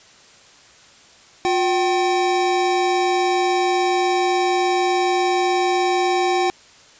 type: tone pair together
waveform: square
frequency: 357.3 / 768 Hz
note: F4 / G5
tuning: +40 / -36 cents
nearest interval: octave + minor second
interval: 1324 cents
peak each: -20 dBFS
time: 1.45-6.5 s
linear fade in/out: 0 ms
effects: white hiss -48 dBFS RMS until 6.99 s + resampled to 16000 Hz